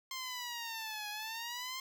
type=exponential two-way sweep; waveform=10% pulse; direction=down then up; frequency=1058 to 830.6 to 1058 Hz; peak=-31 dBFS; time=0.11-1.8 s; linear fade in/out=2 ms; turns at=1.09 s; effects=none